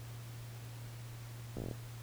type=slowing click train; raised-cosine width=2 ms; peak=-28 dBFS; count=8; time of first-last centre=1.57-1.712 s; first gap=15 ms; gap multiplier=1.1; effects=added 117 Hz sine -45 dBFS peak until 2.02 s + pink hiss -55 dBFS RMS until 2.02 s